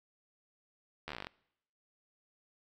slowing click train, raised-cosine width 0.3 ms, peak -24 dBFS, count 12, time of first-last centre 1.08-1.269 s, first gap 12 ms, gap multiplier 1.07, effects noise-tail reverb RT60 0.8 s tail -24 dB re dry

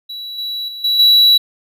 triangle tone with level steps, 3921 Hz, B7, 13 cents flat, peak -24 / -19 / -25 / -11 / -5 dBFS, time 0.09-1.38 s, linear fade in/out 10 ms, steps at 0.38 / 0.68 / 0.84 / 0.99 s, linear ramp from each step 5 ms, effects none

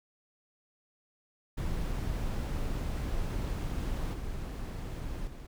brown noise with level steps, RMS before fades -33 / -37 / -43 dBFS, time 1.57-5.47 s, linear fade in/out 10 ms, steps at 4.13 / 5.27 s, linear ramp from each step 5 ms, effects none

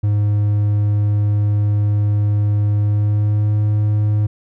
triangle tone with pitch glide, 103.7 to 105.27 Hz, G#2 to G#2, -2 to +24 cents, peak -11 dBFS, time 0.03-4.27 s, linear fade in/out 10 ms, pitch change +26 cents, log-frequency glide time 2.79-3.56 s, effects none

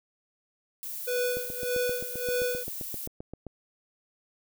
violet noise, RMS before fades -37 dBFS, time 0.83-3.07 s, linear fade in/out 0 ms
square tone with tremolo, 493.9 Hz, B4, in tune, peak -26 dBFS, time 1.07-2.64 s, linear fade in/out 10 ms, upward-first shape sine, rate 1.7 Hz, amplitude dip 85%
click train, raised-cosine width 2 ms, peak -25 dBFS, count 17, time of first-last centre 1.37-3.467 s, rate 7.63 Hz
effects none

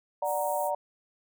sine chord, D augmented, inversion none, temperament equal, 587.3 / 740 / 932.3 Hz, D5 / F#5 / A#5, 0 / 0 / 0 cents, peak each -30 / -32 / -31 dBFS, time 0.22-0.75 s, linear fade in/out 5 ms
pink high-pass noise, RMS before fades -41 dBFS, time 0.24-0.71 s, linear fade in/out 50 ms, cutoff 7700 Hz, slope 48 dB/octave
effects none

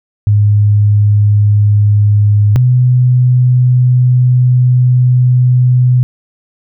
sine tone pair in turn, 103.83 / 125.34 Hz, G#2 / B2, 0 / +26 cents, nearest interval minor third, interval 326 cents, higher second, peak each -5 / -5 dBFS, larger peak neither, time 0.27-2.56 / 2.56-6.03 s, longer second, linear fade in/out 0 ms, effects none

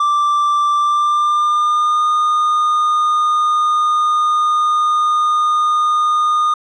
triangle tone with pitch glide, 1174.7 to 1223.2 Hz, D6 to D#6, 0 to -30 cents, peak -10 dBFS, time 0-6.54 s, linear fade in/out 5 ms, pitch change +70 cents, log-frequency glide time 0.76-2.07 s, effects resampled to 22050 Hz

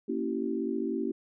sine chord, A# diminished seventh, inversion none, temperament equal with one note detuned, 233.1 / 277.2 / 329.6 / 385 Hz, A#3 / C#4 / E4 / G4, 0 / 0 / 0 / -31 cents, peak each -34 dBFS, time 0.08-1.12 s, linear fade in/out 10 ms, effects none

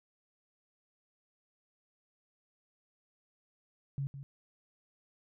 sine tone with echo, 138.59 Hz, C#3, in tune, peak -32 dBFS, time 3.98-4.07 s, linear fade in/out 0 ms, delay 160 ms, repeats 1, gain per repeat -10 dB, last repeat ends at 4.23 s, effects none

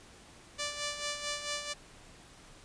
5% pulse tone with tremolo, 586 Hz, D5, 4 cents flat, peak -21 dBFS, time 0.58-1.74 s, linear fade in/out 20 ms, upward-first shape sine, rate 4.5 Hz, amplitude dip 60%, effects pink hiss -55 dBFS RMS until 2.64 s + resampled to 22050 Hz

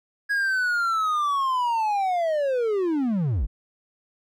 triangle linear sweep, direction down, 1661.2 to 38.89 Hz, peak -19 dBFS, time 0.29-3.47 s, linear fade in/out 20 ms, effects none

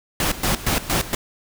pink noise with tremolo, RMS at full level -20 dBFS, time 0.2-1.15 s, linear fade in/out 2 ms, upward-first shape square, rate 4.3 Hz, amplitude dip 80%, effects none

